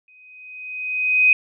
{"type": "tone with exponential growth", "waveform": "sine", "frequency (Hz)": 2508, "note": "D#7", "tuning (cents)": 13, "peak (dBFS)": -9, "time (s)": [0.08, 1.33], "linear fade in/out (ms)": 2, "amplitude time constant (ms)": 270, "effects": []}